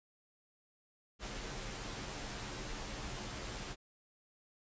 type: noise with comb filter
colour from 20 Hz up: pink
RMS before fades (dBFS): -43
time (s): 1.19-3.76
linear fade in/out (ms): 50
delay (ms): 12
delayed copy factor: -0.6
effects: resampled to 16000 Hz